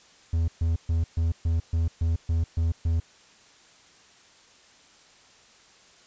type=tone bursts; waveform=triangle; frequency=82.41 Hz; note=E2; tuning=in tune; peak=-19 dBFS; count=10; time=0.33-3 s; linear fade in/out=5 ms; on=150 ms; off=130 ms; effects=white hiss -55 dBFS RMS until 6.06 s + resampled to 16000 Hz